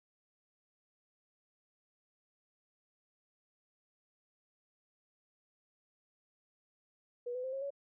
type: tone with pitch steps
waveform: sine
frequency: 485.6 / 503.3 / 521.7 / 540.7 / 560.4 Hz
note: B4 / B4 / C5 / C#5 / C#5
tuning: -29 / +33 / -5 / -43 / +19 cents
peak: -36 dBFS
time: 7.26-7.705 s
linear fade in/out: 10 ms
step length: 89 ms
effects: none